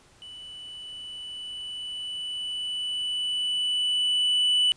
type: tone with level ramp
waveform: triangle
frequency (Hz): 2975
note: F#7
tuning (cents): +9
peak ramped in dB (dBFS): -39 to -17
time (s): 0.22-4.72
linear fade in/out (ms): 0
effects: pink hiss -57 dBFS RMS until 4.76 s + resampled to 22050 Hz